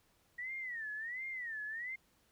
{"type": "tone with vibrato", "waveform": "sine", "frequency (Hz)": 1899, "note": "A#6", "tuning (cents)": 32, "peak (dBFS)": -39, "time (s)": [0.38, 1.96], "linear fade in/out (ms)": 10, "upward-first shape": "sine", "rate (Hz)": 1.4, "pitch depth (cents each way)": 190, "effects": ["pink hiss -72 dBFS RMS until 2.31 s"]}